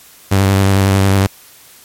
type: tone with vibrato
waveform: sawtooth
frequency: 97.4 Hz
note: G2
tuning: 11 cents flat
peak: -5 dBFS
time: 0.31-1.27 s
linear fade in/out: 10 ms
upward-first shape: sine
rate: 11 Hz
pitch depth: 25 cents each way
effects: white hiss -42 dBFS RMS until 1.84 s + MP3 64 kbps